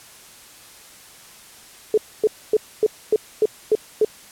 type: tone bursts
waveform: sine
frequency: 430 Hz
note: A4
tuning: 40 cents flat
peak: -12 dBFS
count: 8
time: 1.94-4.048 s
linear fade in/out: 2 ms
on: 36 ms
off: 260 ms
effects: white hiss -45 dBFS RMS until 4.31 s + low-pass 12000 Hz 12 dB/octave